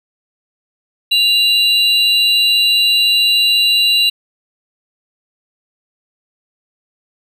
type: tone pair together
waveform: triangle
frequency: 2798 / 3957 Hz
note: F7 / B7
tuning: +3 / +3 cents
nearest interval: tritone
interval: 600 cents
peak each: -11 dBFS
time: 1.11-4.1 s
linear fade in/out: 10 ms
effects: none